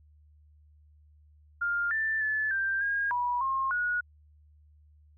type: tone with pitch steps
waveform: sine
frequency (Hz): 1404 / 1771 / 1733 / 1577 / 1627 / 974 / 1070 / 1454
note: F6 / A6 / A6 / G6 / G#6 / B5 / C6 / F#6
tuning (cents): +9 / +11 / -27 / +10 / -36 / -24 / +38 / -31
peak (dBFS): -26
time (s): 1.61-4.01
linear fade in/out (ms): 10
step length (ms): 300
effects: added 75 Hz sine -56 dBFS peak until 5.17 s